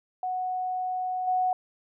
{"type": "tone with level steps", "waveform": "sine", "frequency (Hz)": 738, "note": "F#5", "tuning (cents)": -5, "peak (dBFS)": [-27, -22], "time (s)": [0.23, 1.53], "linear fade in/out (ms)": 2, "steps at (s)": 1.27, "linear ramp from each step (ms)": 10, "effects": []}